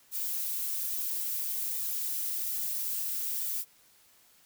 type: noise with flanger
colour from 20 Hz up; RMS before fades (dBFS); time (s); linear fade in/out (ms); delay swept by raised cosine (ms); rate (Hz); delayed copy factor
violet; -33; 0.11-3.65; 50; 1.8 to 6.5; 1.2; -0.75
effects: white hiss -62 dBFS RMS until 4.45 s